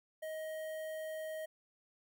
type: tone with notch filter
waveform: square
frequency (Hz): 629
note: D#5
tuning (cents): +19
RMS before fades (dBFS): -42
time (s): 0.22-1.46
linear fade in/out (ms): 10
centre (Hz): 4900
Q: 0.73
effects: none